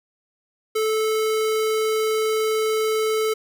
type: tone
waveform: square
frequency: 436.4 Hz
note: A4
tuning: 14 cents flat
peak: -20 dBFS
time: 0.75-3.34 s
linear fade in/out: 10 ms
effects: none